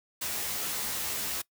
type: noise with comb filter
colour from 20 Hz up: white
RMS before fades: -33 dBFS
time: 0.21-1.42 s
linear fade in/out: 10 ms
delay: 14 ms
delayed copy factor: +0.85
effects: noise-tail reverb RT60 0.1 s tail -21 dB re dry